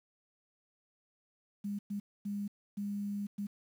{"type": "tone bursts at uneven times", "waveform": "sine", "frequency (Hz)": 203.1, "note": "G#3", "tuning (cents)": -38, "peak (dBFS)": -34, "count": 5, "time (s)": [[1.64, 1.79], [1.9, 2], [2.25, 2.48], [2.77, 3.27], [3.38, 3.47]], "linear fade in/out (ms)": 10, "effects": ["10-bit"]}